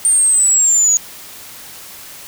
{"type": "linear sweep", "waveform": "sine", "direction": "down", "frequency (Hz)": [8870, 6700], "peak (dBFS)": -9, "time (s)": [0.05, 0.97], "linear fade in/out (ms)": 0, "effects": ["white hiss -35 dBFS RMS until 2.27 s"]}